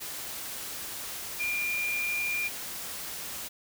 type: tone in noise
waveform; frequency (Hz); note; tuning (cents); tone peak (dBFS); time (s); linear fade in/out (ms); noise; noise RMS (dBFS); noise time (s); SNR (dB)
sine; 2400; D7; +37; -28; 1.39-2.49; 20; white; -38; 0-3.49; +7
effects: none